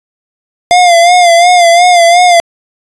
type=tone with vibrato; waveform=square; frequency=698.5 Hz; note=F5; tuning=in tune; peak=-3 dBFS; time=0.71-2.4 s; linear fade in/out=0 ms; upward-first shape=sine; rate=2.8 Hz; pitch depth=61 cents each way; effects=resampled to 22050 Hz